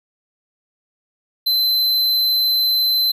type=tone; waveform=square; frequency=4063 Hz; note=B7; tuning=48 cents sharp; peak=-15 dBFS; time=1.46-3.12 s; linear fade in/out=10 ms; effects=none